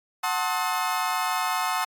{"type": "chord", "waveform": "35% pulse", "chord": "F# diminished seventh", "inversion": "none", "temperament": "just", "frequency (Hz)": [740, 888, 1065.6, 1278.7], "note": ["F#5", "A5", "C6", "Eb6"], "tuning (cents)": [0, 16, 31, 47], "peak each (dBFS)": -28, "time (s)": [0.23, 1.85], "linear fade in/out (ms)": 10, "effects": ["AAC 64 kbps"]}